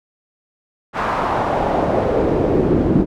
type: noise with band-pass filter sweep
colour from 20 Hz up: brown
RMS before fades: -17 dBFS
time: 0.93-3.06 s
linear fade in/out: 50 ms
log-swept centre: 1200 to 280 Hz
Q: 1.8
effects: none